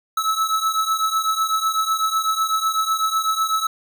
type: beating tone pair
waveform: square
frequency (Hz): 1300 / 1308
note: E6 / E6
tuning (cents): -24 / -14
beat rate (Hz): 8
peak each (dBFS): -21 / -24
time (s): 0.17-3.67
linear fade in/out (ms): 5
effects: none